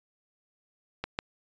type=clicks; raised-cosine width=0.3 ms; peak=-16 / -13 dBFS; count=2; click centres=1.04 / 1.189 s; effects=resampled to 16000 Hz